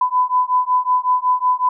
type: beating tone pair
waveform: sine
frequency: 1000 / 1005.4 Hz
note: B5 / B5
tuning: +21 / +31 cents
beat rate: 5.4 Hz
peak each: -17 dBFS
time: 0.01-1.69 s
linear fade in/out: 5 ms
effects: none